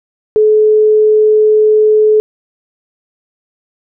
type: tone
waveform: sine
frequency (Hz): 429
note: A4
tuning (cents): -44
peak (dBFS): -5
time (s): 0.36-2.2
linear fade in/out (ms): 0
effects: none